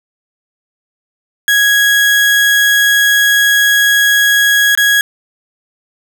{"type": "tone with dropouts", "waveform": "35% pulse", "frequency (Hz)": 1658, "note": "G#6", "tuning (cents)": -3, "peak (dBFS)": -6, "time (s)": [1.48, 5.01], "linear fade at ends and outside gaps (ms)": 1, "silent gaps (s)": [4.751, 4.775], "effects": []}